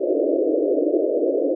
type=band-pass noise; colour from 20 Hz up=pink; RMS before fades=-20 dBFS; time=0-1.55 s; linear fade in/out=10 ms; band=290 to 620 Hz; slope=96 dB/octave; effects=none